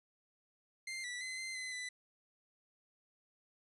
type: tone with pitch steps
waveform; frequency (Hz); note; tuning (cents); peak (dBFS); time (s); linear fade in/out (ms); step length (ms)
sawtooth; 2095 / 1961 / 2046 / 2075 / 2035 / 1995; C7 / B6 / C7 / C7 / C7 / B6; +2 / -13 / -39 / -15 / -49 / +17; -37; 0.87-1.89; 5; 170
effects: resampled to 24000 Hz + 12-bit